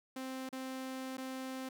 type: tone with dropouts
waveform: sawtooth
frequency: 261.6 Hz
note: C4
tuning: in tune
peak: -36 dBFS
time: 0.16-1.69 s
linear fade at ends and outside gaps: 5 ms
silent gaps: 0.491-0.527 / 1.171-1.179 s
effects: none